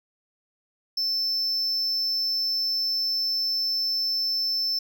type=tone; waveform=triangle; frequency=5300 Hz; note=E8; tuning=9 cents sharp; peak=-22 dBFS; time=0.97-4.79 s; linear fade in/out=5 ms; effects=none